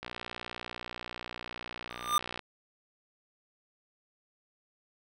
click train, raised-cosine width 0.3 ms, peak -22 dBFS, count 143, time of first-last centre 0.03-2.393 s, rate 60.1 Hz
square tone with exponential growth, 1200 Hz, D6, 37 cents sharp, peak -21 dBFS, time 1.9-2.18 s, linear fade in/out 1 ms, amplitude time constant 60 ms
effects none

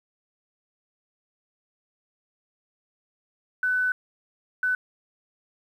sine tone bursts at uneven times, 1500 Hz, F#6, 23 cents sharp, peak -21 dBFS, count 2, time 3.63-3.92 / 4.63-4.75 s, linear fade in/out 2 ms, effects 9-bit

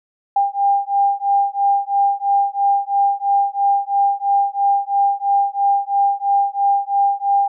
sine beating tone pair, 798 / 801 Hz, G5 / G5, +31 / +37 cents, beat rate 3 Hz, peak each -17 / -17 dBFS, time 0.36-7.48 s, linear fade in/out 5 ms, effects none

